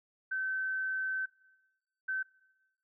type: tone bursts at uneven times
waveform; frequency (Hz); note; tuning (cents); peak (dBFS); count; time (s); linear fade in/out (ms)
sine; 1536; G6; -36; -31; 2; 0.31-1.26 / 2.08-2.23; 10
effects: noise-tail reverb RT60 1.0 s tail -21 dB re dry